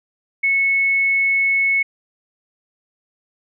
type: tone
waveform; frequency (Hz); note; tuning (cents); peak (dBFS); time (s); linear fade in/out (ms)
sine; 2200; C#7; -14; -14; 0.43-1.83; 10
effects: none